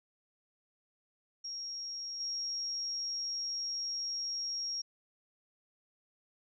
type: tone with level steps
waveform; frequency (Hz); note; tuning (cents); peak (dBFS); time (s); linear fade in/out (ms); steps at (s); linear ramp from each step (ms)
sine; 5588; F8; 0; -38 / -34; 1.44-4.82; 10; 2.2; 5
effects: none